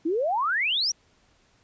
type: exponential sweep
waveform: sine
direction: up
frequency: 302.9 to 5950 Hz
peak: -22 dBFS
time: 0.05-0.92 s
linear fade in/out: 10 ms
effects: pink hiss -63 dBFS RMS until 1.63 s + resampled to 16000 Hz